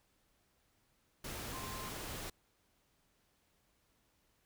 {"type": "tone in noise", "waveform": "sine", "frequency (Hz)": 1046.5, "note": "C6", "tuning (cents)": 0, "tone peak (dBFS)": -47, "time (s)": [1.53, 1.89], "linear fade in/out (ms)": 5, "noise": "pink", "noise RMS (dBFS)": -44, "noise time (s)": [1.24, 2.3], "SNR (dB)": -6, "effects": ["pink hiss -75 dBFS RMS until 4.45 s"]}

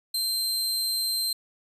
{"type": "tone", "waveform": "sawtooth", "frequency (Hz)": 4135, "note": "C8", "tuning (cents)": -21, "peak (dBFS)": -22, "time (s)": [0.14, 1.33], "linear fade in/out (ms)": 5, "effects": ["resampled to 32000 Hz"]}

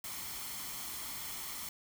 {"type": "noise with comb filter", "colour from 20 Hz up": "white", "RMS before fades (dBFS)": -42, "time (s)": [0.04, 1.69], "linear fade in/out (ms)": 2, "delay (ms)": 0.93, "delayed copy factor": 0.5, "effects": []}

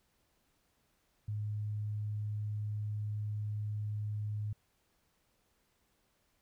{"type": "tone", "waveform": "sine", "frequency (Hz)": 105.3, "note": "G#2", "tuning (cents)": 24, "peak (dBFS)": -34, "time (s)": [1.28, 4.53], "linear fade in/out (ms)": 5, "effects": ["pink hiss -75 dBFS RMS until 6.41 s"]}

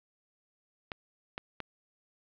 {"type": "clicks", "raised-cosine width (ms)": 0.3, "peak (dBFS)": -20, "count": 3, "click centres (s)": [0.918, 1.379, 1.603], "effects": ["low-pass 4000 Hz 12 dB/octave", "10-bit"]}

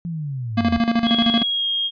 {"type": "linear sweep", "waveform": "sine", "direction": "down", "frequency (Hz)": [174.2, 76.6], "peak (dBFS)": -24, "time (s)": [0.05, 0.78], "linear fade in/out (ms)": 0}
{"type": "tone with tremolo", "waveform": "square", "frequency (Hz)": 231.8, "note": "A#3", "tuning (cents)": -10, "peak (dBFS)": -15, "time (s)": [0.57, 1.43], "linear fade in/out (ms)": 10, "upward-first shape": "square", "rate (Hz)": 13, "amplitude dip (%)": 70}
{"type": "tone with pitch glide", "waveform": "sine", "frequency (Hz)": [3322, 3246], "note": ["G#7", "G#7"], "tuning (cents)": [0, -40], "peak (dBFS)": -19, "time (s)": [1.04, 1.91], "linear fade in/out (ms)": 50, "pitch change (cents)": -40, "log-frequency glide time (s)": [1.41, 1.66]}
{"effects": ["resampled to 11025 Hz"]}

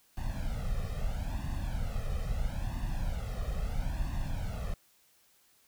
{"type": "noise with flanger", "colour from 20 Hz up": "brown", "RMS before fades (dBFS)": -33, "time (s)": [0.17, 4.74], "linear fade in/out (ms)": 2, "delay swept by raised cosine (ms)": [1.1, 1.62], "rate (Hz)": 0.76, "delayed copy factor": 0.95, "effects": ["white hiss -66 dBFS RMS until 5.67 s"]}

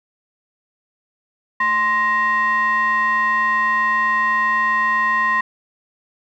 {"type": "ring-modulated tone", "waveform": "triangle", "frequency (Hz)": 413.9, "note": "G#4", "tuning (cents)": -6, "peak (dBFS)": -10, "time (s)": [1.6, 5.41], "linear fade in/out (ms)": 5, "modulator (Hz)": 1460, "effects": []}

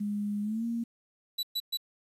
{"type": "tone with pitch glide", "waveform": "sine", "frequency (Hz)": [206.1, 232.7], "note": ["G#3", "A#3"], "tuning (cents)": [-13, -3], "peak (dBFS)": -29, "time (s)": [0, 0.84], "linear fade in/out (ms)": 10, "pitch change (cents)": 210, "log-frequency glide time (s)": [0.42, 0.65]}
{"type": "tone bursts", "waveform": "45% pulse", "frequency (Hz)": 3951, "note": "B7", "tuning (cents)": 0, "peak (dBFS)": -29, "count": 3, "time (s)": [1.38, 1.773], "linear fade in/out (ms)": 10, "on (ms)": 51, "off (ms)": 120}
{"effects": ["resampled to 32000 Hz", "10-bit"]}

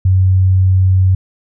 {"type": "tone", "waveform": "sine", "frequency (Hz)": 93.7, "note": "F#2", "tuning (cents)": 22, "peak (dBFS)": -7, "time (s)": [0.05, 1.15], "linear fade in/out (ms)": 5, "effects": []}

